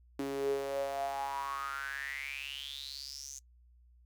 sawtooth tone with high-pass filter sweep, 138 Hz, C#3, 7 cents flat, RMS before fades -38 dBFS, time 0.19-3.39 s, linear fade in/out 2 ms, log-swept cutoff 310 to 6600 Hz, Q 9.8, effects noise-tail reverb RT60 0.1 s tail -21 dB re dry + added 60 Hz sine -59 dBFS peak until 4.05 s

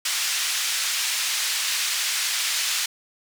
white band-pass noise, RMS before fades -25 dBFS, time 0.05-2.86 s, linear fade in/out 5 ms, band 1700 to 6800 Hz, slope 12 dB/octave, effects none

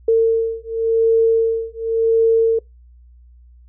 sine beating tone pair, 452.5 / 453.41 Hz, A4 / A#4, +48 / -48 cents, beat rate 0.91 Hz, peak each -16 dBFS, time 0.08-2.59 s, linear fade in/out 5 ms, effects noise-tail reverb RT60 0.2 s tail -25 dB re dry + added 60 Hz sine -43 dBFS peak until 3.68 s

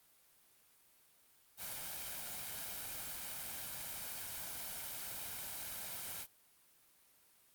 white noise with comb filter, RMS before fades -44 dBFS, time 1.57-6.27 s, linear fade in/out 50 ms, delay 1.3 ms, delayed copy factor +0.5, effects white hiss -68 dBFS RMS until 7.54 s + Opus 32 kbps

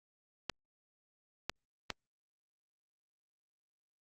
clicks, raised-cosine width 0.2 ms, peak -17 dBFS, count 3, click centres 0.497 / 1.496 / 1.903 s, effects Opus 48 kbps

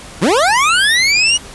25% pulse linear sweep, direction up, 130.81 to 2935 Hz, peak -6 dBFS, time 0.21-1.38 s, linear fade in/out 20 ms, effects pink hiss -34 dBFS RMS until 1.54 s + resampled to 24000 Hz

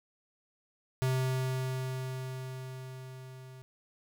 square tone with level ramp, 130 Hz, C3, 11 cents flat, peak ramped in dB -27 to -48 dBFS, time 1.02-3.62 s, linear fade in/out 0 ms, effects none

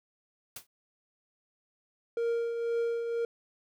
white noise with exponential decay, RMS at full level -37 dBFS, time 0.56-0.67 s, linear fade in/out 5 ms, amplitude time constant 23 ms
triangle tone with tremolo, 466.2 Hz, A#4, in tune, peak -24 dBFS, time 2.17-3.25 s, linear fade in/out 2 ms, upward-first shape triangle, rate 2 Hz, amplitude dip 50%
effects none

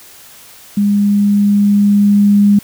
sine tone with level ramp, 203.7 Hz, G#3, 33 cents flat, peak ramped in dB -9 to -5 dBFS, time 0.77-2.59 s, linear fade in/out 5 ms, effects white hiss -39 dBFS RMS until 2.63 s

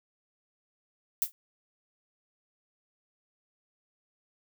violet noise with exponential decay, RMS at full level -23 dBFS, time 1.22-1.32 s, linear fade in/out 0 ms, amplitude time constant 21 ms, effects none

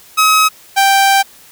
sawtooth tone pair in turn, 1275 / 784.4 Hz, D#6 / G5, +42 / +1 cents, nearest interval minor sixth, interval 841 cents, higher first, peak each -4 dBFS, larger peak neither, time 0.17-0.49 / 0.76-1.23 s, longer second, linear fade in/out 20 ms, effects white hiss -42 dBFS RMS until 1.51 s

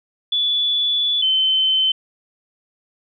sine tone pair in turn, 3446 / 3070 Hz, A7 / G7, -37 / -37 cents, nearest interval major second, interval 200 cents, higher first, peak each -16 / -14 dBFS, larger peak second, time 0.32-1.22 / 1.22-1.92 s, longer first, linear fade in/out 5 ms, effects none

